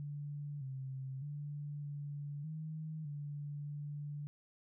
sine tone with pitch steps, 145.4 / 133.1 / 146.1 / 144.6 / 156.7 / 145.5 / 146.3 Hz, D3 / C3 / D3 / D3 / D#3 / D3 / D3, -17 / +30 / -9 / -27 / +13 / -16 / -6 cents, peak -40 dBFS, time 0-4.27 s, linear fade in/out 0 ms, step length 610 ms, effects none

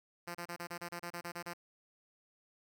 5% pulse tone bursts, 173.1 Hz, F3, 15 cents flat, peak -29 dBFS, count 12, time 0.27-1.536 s, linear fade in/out 10 ms, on 78 ms, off 30 ms, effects none

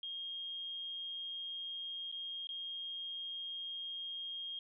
sine tone with dropouts, 3237 Hz, G#7, 45 cents flat, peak -40 dBFS, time 0.03-4.59 s, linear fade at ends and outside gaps 2 ms, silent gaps 2.116-2.124 / 2.471-2.49 s, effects none

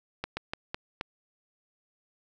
slowing click train, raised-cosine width 0.3 ms, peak -16 dBFS, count 5, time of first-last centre 0.24-1.011 s, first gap 130 ms, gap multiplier 1.27, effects none

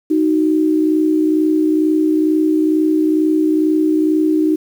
sine tone pair together, 310.3 / 372.5 Hz, D#4 / F#4, -5 / +12 cents, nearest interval minor third, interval 317 cents, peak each -12 / -19 dBFS, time 0.1-4.56 s, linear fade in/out 10 ms, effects 7-bit

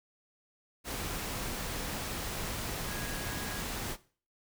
sine tone in noise, 1650 Hz, G#6, 12 cents flat, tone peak -45 dBFS, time 2.86-3.64 s, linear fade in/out 50 ms, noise pink, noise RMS -37 dBFS, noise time 0.84-3.97 s, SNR -11 dB, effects noise-tail reverb RT60 0.4 s tail -17 dB re dry

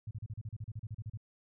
sine tone bursts, 108.2 Hz, A2, 29 cents flat, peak -37 dBFS, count 15, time 0.07-1.174 s, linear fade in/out 5 ms, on 40 ms, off 36 ms, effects none

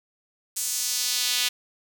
sawtooth tone with high-pass filter sweep, 246.9 Hz, B3, in tune, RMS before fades -26 dBFS, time 0.56-1.49 s, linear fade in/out 10 ms, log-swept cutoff 7700 to 3200 Hz, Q 1.5, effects none

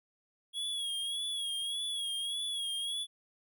square tone with vibrato, 3324 Hz, G#7, 1 cent sharp, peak -34 dBFS, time 0.53-3.07 s, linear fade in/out 50 ms, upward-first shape sine, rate 1.7 Hz, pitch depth 60 cents each way, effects none

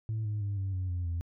sine tone with pitch steps, 110 / 105.34 / 100.87 / 96.59 / 92.5 / 88.58 / 84.82 Hz, A2 / G#2 / G2 / G2 / F#2 / F2 / E2, 0 / +25 / +50 / -25 / 0 / +25 / +50 cents, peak -28 dBFS, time 0.09-1.21 s, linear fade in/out 0 ms, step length 160 ms, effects tanh soft clip ceiling -28 dBFS

